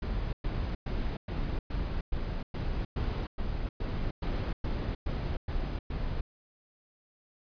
brown noise bursts, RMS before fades -32 dBFS, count 15, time 0.02-6.21 s, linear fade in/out 5 ms, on 310 ms, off 110 ms, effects resampled to 11025 Hz

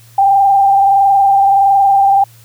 sine tone with frequency modulation, 790 Hz, G5, 13 cents sharp, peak -6 dBFS, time 0.18-2.24 s, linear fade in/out 5 ms, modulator 21.5 Hz, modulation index 0.71, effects added 115 Hz sine -41 dBFS peak until 2.44 s + white hiss -46 dBFS RMS until 2.44 s

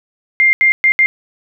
sine tone bursts at uneven times, 2106 Hz, C7, 11 cents sharp, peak -7 dBFS, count 4, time 0.4-0.53 / 0.61-0.72 / 0.84-0.92 / 0.99-1.06 s, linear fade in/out 0 ms, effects none

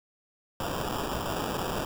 white noise with sample-and-hold, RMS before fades -32 dBFS, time 0.6-1.85 s, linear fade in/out 0 ms, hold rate 2100 Hz, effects none

